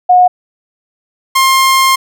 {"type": "tone pair in turn", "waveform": ["sine", "sawtooth"], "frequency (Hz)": [725, 1061.8], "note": ["F#5", "C6"], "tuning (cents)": [-35, 25], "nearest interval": "perfect fifth", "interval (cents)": 660, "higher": "second", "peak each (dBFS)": -3, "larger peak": "neither", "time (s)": [[0.09, 0.28], [1.35, 1.96]], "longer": "second", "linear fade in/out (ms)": 10, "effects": []}